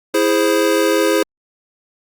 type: chord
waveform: square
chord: E augmented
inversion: none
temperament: equal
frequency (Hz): 329.6 / 415.3 / 523.3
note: E4 / G#4 / B#4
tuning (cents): 0 / 0 / 0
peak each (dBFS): -18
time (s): 0.14-1.23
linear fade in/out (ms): 5
effects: Opus 48 kbps